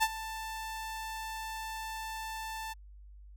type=tone with ADSR envelope; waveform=sawtooth; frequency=885 Hz; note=A5; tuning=10 cents sharp; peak=-19 dBFS; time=0-2.74 s; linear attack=27 ms; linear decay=49 ms; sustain=-15 dB; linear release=19 ms; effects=added 50 Hz sine -49 dBFS peak until 3.36 s